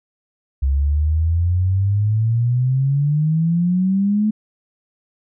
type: exponential sweep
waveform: sine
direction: up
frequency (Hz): 66.5 to 216.8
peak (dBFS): -14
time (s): 0.62-4.31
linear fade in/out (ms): 10
effects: none